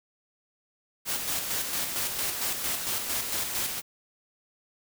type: noise with tremolo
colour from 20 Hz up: white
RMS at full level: -29 dBFS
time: 1.05-3.82 s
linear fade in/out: 50 ms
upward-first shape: square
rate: 4.4 Hz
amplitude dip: 40%
effects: none